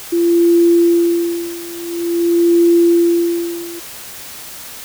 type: tone with tremolo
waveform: sine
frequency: 341.7 Hz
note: F4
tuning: 38 cents flat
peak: -7 dBFS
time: 0.12-3.8 s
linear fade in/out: 10 ms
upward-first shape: sine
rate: 0.48 Hz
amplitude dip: 90%
effects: white hiss -32 dBFS RMS until 4.84 s